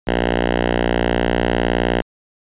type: tone with notch filter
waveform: 5% pulse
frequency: 59.5 Hz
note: A#1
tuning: 36 cents sharp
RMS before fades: -18 dBFS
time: 0.07-2.02 s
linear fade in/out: 5 ms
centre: 130 Hz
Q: 1.9
effects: resampled to 8000 Hz